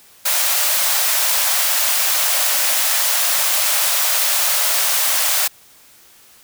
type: high-pass noise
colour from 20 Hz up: white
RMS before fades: -17 dBFS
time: 0.25-5.48 s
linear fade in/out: 10 ms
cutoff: 530 Hz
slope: 96 dB/octave
effects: white hiss -48 dBFS RMS until 6.43 s